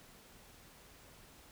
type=silence; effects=pink hiss -59 dBFS RMS until 1.51 s